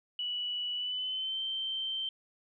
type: tone with pitch glide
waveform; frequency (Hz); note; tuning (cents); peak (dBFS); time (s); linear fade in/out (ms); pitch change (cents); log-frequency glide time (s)
sine; 2949 to 3119; F#7 to G7; -6 to -9; -32; 0.19-2.09; 2; +97; 0.75-1.41
effects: none